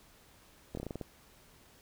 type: slowing click train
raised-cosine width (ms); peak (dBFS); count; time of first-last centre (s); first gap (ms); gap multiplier
2; -25; 8; 0.75-1.013; 23; 1.16
effects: pink hiss -61 dBFS RMS until 1.81 s